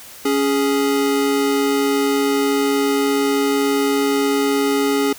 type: tone pair together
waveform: square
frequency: 278.7 / 415.3 Hz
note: C#4 / G#4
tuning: +9 / 0 cents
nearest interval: perfect fifth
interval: 691 cents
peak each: -19 dBFS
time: 0.25-5.13 s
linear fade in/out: 5 ms
effects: white hiss -39 dBFS RMS until 5.18 s

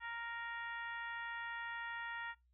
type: harmonic tone with a mistuned harmonic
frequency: 466.2 Hz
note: A#4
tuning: in tune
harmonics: 2 / 3 / 4 / 5 / 6 / 7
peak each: -47 / -48 / -45 / -57 / -57 / -60 dBFS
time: 0-2.35 s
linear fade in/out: 50 ms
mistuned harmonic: 7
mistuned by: +59 cents
effects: noise-tail reverb RT60 0.2 s tail -23 dB re dry + added 61 Hz sine -70 dBFS peak until 2.53 s

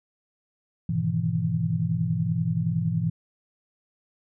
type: chord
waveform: sine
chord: E major seventh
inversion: first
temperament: equal with one note detuned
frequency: 103.83 / 123.47 / 155.56 / 166.15 Hz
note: G#2 / B2 / D#3 / E3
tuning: 0 / 0 / 0 / +14 cents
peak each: -30 / -29 / -31 / -25 dBFS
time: 0.89-3.1 s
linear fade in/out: 5 ms
effects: none

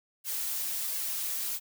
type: noise with flanger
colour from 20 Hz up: blue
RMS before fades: -33 dBFS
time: 0.24-1.6 s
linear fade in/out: 50 ms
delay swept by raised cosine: 1.8 to 6 ms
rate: 1.4 Hz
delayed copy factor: +0.55
effects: none

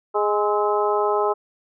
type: harmonic tone with a mistuned harmonic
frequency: 207.7 Hz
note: G#3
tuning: in tune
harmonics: 2 / 3 / 4 / 5 / 6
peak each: -21 / -26 / -24 / -26 / -27 dBFS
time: 0.14-1.34 s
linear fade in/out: 20 ms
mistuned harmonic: 6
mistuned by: +60 cents
effects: none

